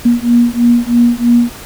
sine beating tone pair, 237 / 240.1 Hz, A#3 / B3, +29 / -49 cents, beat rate 3.1 Hz, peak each -10 dBFS, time 0.05-1.5 s, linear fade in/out 10 ms, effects pink hiss -31 dBFS RMS until 1.65 s

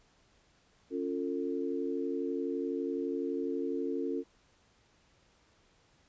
sine chord, Db augmented, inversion none, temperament equal with one note detuned, 277.2 / 349.2 / 448.7 Hz, Db4 / F4 / A4, 0 / 0 / +34 cents, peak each -35 / -36 / -36 dBFS, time 0.9-4.24 s, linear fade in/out 50 ms, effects pink hiss -67 dBFS RMS until 6.08 s + resampled to 16000 Hz

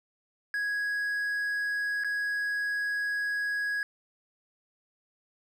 triangle tone with dropouts, 1661.2 Hz, G#6, in tune, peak -26 dBFS, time 0.54-3.83 s, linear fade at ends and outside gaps 1 ms, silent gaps 2.037-2.045 s, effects none

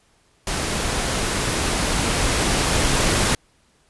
pink noise with level ramp, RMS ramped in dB -24 to -18 dBFS, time 0.47-3.35 s, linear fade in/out 2 ms, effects pink hiss -60 dBFS RMS until 3.89 s + resampled to 24000 Hz

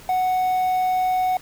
triangle tone with quantisation, 740 Hz, F#5, in tune, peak -16 dBFS, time 0.09-1.37 s, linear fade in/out 2 ms, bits 7, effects pink hiss -45 dBFS RMS until 1.41 s

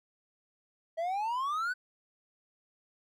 triangle exponential sweep, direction up, 641 to 1529 Hz, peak -28 dBFS, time 0.97-1.74 s, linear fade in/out 20 ms, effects none

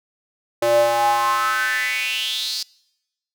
square tone with high-pass filter sweep, 117.5 Hz, A#2, 14 cents sharp, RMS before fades -20 dBFS, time 0.62-2.63 s, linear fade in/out 5 ms, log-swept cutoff 490 to 4800 Hz, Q 6.3, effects noise-tail reverb RT60 0.9 s tail -23 dB re dry

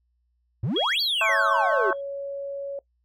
triangle exponential two-way sweep, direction up then down, 97.9 to 4699 to 360.2 Hz, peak -21 dBFS, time 0.63-1.91 s, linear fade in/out 5 ms, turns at 1.01 s
sine tone with exponential decay, 3300 Hz, G#7, 12 cents flat, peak -22 dBFS, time 0.76-2.01 s, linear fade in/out 5 ms, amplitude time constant 270 ms
harmonic tone, 218.8 Hz, A3, 9 cents flat, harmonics 3 / 4 / 5 / 6 / 7, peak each -27 / -33 / -26 / -34 / -26 dBFS, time 1.21-1.93 s, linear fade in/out 2 ms
sine tone, 558 Hz, C#5, 11 cents sharp, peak -29 dBFS, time 1.29-2.79 s, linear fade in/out 2 ms
effects noise-tail reverb RT60 0.1 s tail -20 dB re dry + added 60 Hz sine -67 dBFS peak until 3.04 s

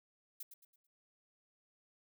violet noise with echo, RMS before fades -45 dBFS, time 0.4-0.43 s, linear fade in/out 5 ms, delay 110 ms, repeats 4, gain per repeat -9 dB, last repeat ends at 0.87 s, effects none

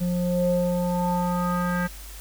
square tone with low-pass filter sweep, 177.3 Hz, F3, 26 cents sharp, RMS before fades -24 dBFS, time 0-1.88 s, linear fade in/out 20 ms, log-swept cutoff 360 to 1700 Hz, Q 4.5, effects added 50 Hz sine -39 dBFS peak until 2.2 s + white hiss -44 dBFS RMS until 2.2 s

